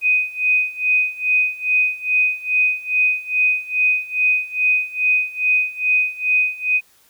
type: tone with tremolo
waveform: sine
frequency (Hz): 2500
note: D#7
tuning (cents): +8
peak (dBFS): -12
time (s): 0.01-6.81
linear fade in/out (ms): 50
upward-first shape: sine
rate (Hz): 2.4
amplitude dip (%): 90
effects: white hiss -55 dBFS RMS until 7.09 s